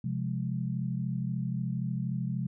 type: chord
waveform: sine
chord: F minor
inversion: second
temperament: equal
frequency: 130.81 / 174.61 / 207.7 Hz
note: C3 / F3 / Ab3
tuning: 0 / 0 / 0 cents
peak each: -32 / -34 / -36 dBFS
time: 0.04-2.47 s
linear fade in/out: 5 ms
effects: none